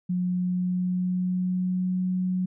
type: tone with pitch glide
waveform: sine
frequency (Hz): 180.2 to 183.67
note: F#3 to F#3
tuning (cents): -45 to -12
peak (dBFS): -23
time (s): 0.09-2.46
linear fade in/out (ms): 10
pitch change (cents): +33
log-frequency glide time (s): 0.22-2.01
effects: none